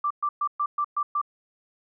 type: tone bursts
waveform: sine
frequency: 1174.7 Hz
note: D6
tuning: in tune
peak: -22 dBFS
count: 7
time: 0.04-1.215 s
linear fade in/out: 5 ms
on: 65 ms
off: 120 ms
effects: none